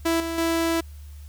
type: tone with level steps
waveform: sawtooth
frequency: 330.8 Hz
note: E4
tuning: 6 cents sharp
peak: -16 / -23 / -17 dBFS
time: 0.05-0.81 s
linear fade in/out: 10 ms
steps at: 0.2 / 0.38 s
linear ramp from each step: 2 ms
effects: added 73 Hz sine -38 dBFS peak until 1.28 s + white hiss -56 dBFS RMS until 1.28 s